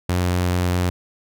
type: tone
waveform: sawtooth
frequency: 89.5 Hz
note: F2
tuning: 43 cents sharp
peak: -14 dBFS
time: 0.09-0.9 s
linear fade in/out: 5 ms
effects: none